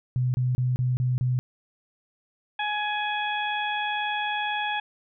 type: tone bursts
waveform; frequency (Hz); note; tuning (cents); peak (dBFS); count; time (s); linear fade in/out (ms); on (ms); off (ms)
sine; 126; B2; +35; -21; 6; 0.16-1.39; 0; 180; 30
type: harmonic tone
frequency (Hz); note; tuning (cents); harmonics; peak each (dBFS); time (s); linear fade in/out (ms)
838; G#5; +15; 1 / 2 / 3 / 4; -28 / -31 / -33 / -34; 2.59-4.8; 5
effects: none